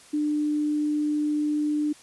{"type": "tone", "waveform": "sine", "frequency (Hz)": 298.8, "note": "D4", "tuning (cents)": 30, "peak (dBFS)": -22, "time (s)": [0.13, 1.93], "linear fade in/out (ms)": 10, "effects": ["white hiss -51 dBFS RMS until 2.02 s", "resampled to 24000 Hz"]}